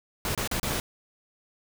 pink noise with dropouts, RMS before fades -29 dBFS, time 0.25-0.8 s, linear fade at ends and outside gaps 1 ms, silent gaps 0.35-0.376 / 0.475-0.513 / 0.598-0.63 s, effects none

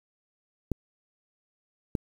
clicks, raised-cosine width 3 ms, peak -14 / -14 dBFS, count 2, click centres 0.717 / 1.952 s, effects 8-bit

